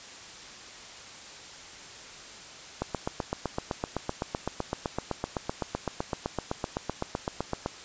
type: click train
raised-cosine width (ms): 1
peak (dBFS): -14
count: 39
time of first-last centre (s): 2.82-7.661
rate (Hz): 7.85
effects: white hiss -45 dBFS RMS until 7.84 s + resampled to 16000 Hz